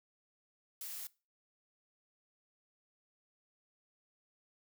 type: noise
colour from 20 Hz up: blue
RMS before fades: -44 dBFS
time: 0.81-1.07 s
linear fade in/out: 2 ms
effects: noise-tail reverb RT60 0.3 s tail -21 dB re dry